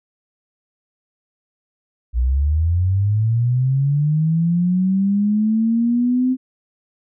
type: linear sweep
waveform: sine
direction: up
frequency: 57.4 to 259.6 Hz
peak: -14 dBFS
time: 2.13-6.37 s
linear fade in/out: 50 ms
effects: none